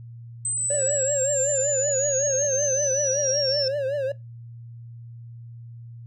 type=linear sweep; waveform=sine; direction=down; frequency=8190 to 5330 Hz; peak=-23 dBFS; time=0.45-3.68 s; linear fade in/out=2 ms
type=tone with vibrato; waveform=triangle; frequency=554.4 Hz; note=C#5; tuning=in tune; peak=-21 dBFS; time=0.7-4.12 s; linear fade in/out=5 ms; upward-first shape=triangle; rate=5.3 Hz; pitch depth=130 cents each way
effects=noise-tail reverb RT60 0.2 s tail -20 dB re dry + added 117 Hz sine -38 dBFS peak until 6.06 s